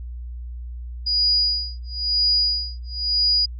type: tone with tremolo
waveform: sine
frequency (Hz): 4900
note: D#8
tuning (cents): -27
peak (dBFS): -15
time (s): 1.06-3.46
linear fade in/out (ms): 10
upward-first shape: sine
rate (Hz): 1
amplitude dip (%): 100
effects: added 60 Hz sine -30 dBFS peak until 3.59 s

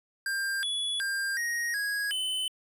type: tone with pitch steps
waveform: square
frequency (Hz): 1593 / 3403 / 1597 / 1877 / 1654 / 3032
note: G6 / G#7 / G6 / A#6 / G#6 / F#7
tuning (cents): +27 / +41 / +32 / +11 / -8 / +42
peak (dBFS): -29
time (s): 0.26-2.48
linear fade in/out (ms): 2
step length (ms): 370
effects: resampled to 32000 Hz

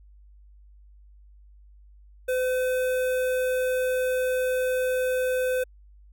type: tone with notch filter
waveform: square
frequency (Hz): 509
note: C5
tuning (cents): -48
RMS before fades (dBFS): -25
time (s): 2.28-5.64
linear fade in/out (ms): 10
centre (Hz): 4900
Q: 0.78
effects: added 50 Hz sine -49 dBFS peak until 6.12 s

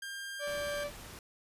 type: tone with pitch glide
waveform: sawtooth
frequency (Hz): 1600 to 1588.9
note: G6 to G6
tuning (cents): +35 to +23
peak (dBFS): -36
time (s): 0.02-0.84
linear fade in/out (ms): 5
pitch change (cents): -12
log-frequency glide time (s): 0.39-0.62
type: harmonic tone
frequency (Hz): 582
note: D5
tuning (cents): -16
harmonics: 1 / 2 / 3 / 4 / 5 / 6 / 7 / 8 / 9 / 10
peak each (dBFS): -35 / -46 / -52 / -48 / -59 / -57 / -56 / -59 / -64 / -61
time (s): 0.39-0.91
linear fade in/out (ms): 50
type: noise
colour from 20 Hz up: pink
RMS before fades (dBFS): -48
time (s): 0.47-1.19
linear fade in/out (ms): 2
effects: resampled to 32000 Hz

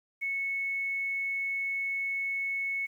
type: tone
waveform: sine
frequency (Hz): 2204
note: C#7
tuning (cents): -11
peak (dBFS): -29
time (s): 0.21-2.87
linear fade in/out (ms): 20
effects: 10-bit

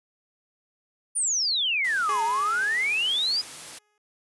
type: exponential two-way sweep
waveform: sine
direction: down then up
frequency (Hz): 9620 to 880 to 5070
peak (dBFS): -22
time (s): 1.15-3.42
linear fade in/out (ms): 20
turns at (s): 2.23
type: high-pass noise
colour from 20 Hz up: white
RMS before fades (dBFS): -40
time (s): 1.84-3.79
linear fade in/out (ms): 10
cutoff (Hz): 100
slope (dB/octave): 12
type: tone with exponential decay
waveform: 10% pulse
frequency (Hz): 418.5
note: G#4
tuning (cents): +13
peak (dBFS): -22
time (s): 2.09-3.98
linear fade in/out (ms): 1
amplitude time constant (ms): 410
effects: resampled to 24000 Hz

